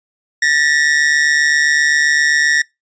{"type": "ring-modulated tone", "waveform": "45% pulse", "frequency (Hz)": 1849, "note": "A#6", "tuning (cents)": -15, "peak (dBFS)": -8, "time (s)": [0.42, 2.62], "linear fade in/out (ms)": 5, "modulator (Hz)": 73.8, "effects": ["noise-tail reverb RT60 0.2 s tail -25 dB re dry", "resampled to 16000 Hz"]}